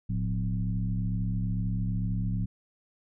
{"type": "tone with frequency modulation", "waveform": "sine", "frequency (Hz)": 110, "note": "A2", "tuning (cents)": 0, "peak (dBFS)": -26, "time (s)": [0.09, 2.46], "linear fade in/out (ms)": 10, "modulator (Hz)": 68.9, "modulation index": 1.2, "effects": []}